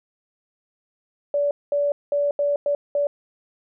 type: tone bursts at uneven times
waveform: sine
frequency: 576 Hz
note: D5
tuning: 34 cents flat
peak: -18 dBFS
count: 6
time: 1.34-1.51 / 1.72-1.92 / 2.12-2.31 / 2.39-2.56 / 2.66-2.75 / 2.95-3.07 s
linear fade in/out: 2 ms
effects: none